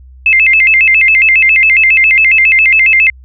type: tone with vibrato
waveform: sine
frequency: 2340 Hz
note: D7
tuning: 7 cents flat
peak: -4 dBFS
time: 0.26-3.1 s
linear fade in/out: 2 ms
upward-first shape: square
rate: 7.3 Hz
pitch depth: 190 cents each way
effects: added 64 Hz sine -33 dBFS peak until 3.24 s